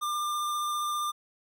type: tone with vibrato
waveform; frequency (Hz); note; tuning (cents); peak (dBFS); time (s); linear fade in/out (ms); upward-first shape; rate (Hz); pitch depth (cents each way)
square; 1196; D6; +31; -29; 0.01-1.12; 20; triangle; 15; 12
effects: none